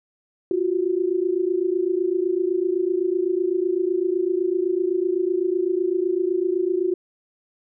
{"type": "tone pair together", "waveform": "sine", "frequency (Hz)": [347.9, 375.8], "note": ["F4", "F#4"], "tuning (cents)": [-7, 27], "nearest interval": "minor second", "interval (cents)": 134, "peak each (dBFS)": -22, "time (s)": [0.51, 6.94], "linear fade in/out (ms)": 2, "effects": []}